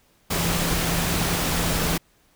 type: tone in noise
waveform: sine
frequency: 168.9 Hz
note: E3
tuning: 42 cents sharp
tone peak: -28 dBFS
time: 0.3-1.98 s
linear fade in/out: 10 ms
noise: pink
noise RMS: -24 dBFS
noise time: 0.3-1.98 s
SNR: -7 dB
effects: pink hiss -61 dBFS RMS until 2.35 s